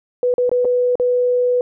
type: tone with dropouts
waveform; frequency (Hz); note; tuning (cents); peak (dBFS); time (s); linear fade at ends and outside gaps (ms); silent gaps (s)
sine; 493.9; B4; 0; -13; 0.23-1.61; 1; 0.34-0.381 / 0.494-0.515 / 0.647-0.652 / 0.955-0.998
effects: none